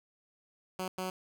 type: tone bursts at uneven times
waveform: 10% pulse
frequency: 185.7 Hz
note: F#3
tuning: 7 cents sharp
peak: -26 dBFS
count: 2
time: 0.79-0.88 / 0.98-1.1 s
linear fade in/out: 2 ms
effects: none